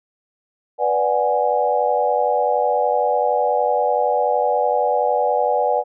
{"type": "chord", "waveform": "sine", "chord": "G# half-diminished seventh", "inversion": "first", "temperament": "equal", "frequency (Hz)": [493.9, 587.3, 740, 830.6], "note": ["B4", "D5", "F#5", "G#5"], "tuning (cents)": [0, 0, 0, 0], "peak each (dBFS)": -21, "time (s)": [0.78, 5.84], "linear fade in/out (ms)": 50, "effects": []}